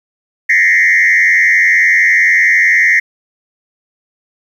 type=tone with frequency modulation; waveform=sine; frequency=1975.5 Hz; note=B6; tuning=in tune; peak=-5 dBFS; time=0.49-3 s; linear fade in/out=10 ms; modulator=91 Hz; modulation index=2.1; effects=tanh soft clip ceiling -4 dBFS + 7-bit